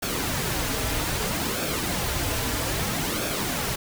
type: noise with flanger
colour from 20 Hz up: pink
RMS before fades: -27 dBFS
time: 0.02-3.76 s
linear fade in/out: 10 ms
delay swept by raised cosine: 1 to 5.6 ms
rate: 0.62 Hz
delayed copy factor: -0.55
effects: none